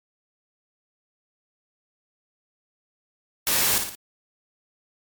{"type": "noise with echo", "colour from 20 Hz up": "white", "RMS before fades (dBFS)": -22, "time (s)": [3.47, 3.78], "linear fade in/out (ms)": 0, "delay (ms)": 57, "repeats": 3, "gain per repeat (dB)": -6, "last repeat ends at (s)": 3.951, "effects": ["MP3 96 kbps"]}